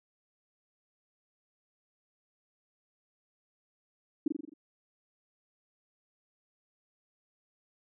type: tone with echo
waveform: sine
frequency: 300.6 Hz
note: D4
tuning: 40 cents sharp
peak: -23 dBFS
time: 4.26-4.28 s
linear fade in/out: 5 ms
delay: 43 ms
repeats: 6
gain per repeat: -4 dB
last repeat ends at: 4.538 s
effects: none